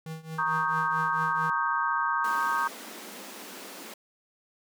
square tone with tremolo, 160 Hz, D#3, 49 cents sharp, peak -34 dBFS, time 0.06-1.5 s, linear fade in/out 2 ms, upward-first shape triangle, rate 4.5 Hz, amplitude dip 90%
sine chord, Eb dominant seventh, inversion second, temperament equal, 932.3 / 1108.7 / 1244.5 / 1568 Hz, Bb5 / Db6 / Eb6 / G6, 0 / 0 / 0 / 0 cents, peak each -30 dBFS, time 0.38-2.68 s, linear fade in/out 10 ms
pink high-pass noise, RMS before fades -43 dBFS, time 2.24-3.94 s, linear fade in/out 5 ms, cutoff 190 Hz, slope 96 dB/octave
effects none

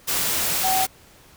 sine tone in noise, 758 Hz, F#5, 42 cents sharp, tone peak -20 dBFS, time 0.63-0.86 s, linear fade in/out 20 ms, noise white, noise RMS -23 dBFS, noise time 0.07-0.87 s, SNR 0 dB, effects pink hiss -51 dBFS RMS until 1.36 s

